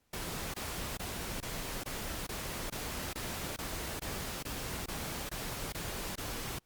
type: noise bursts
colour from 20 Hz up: pink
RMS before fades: -39 dBFS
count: 15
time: 0.13-6.588 s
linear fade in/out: 5 ms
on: 410 ms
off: 22 ms
effects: pink hiss -75 dBFS RMS until 6.65 s + Opus 48 kbps